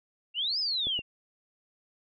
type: exponential two-way sweep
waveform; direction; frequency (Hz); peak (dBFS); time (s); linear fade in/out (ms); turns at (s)
sine; up then down; 2700 to 5230 to 2700; -27; 0.34-1.02; 50; 0.59
type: clicks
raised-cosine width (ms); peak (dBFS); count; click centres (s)
2; -27; 2; 0.87 / 0.991
effects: none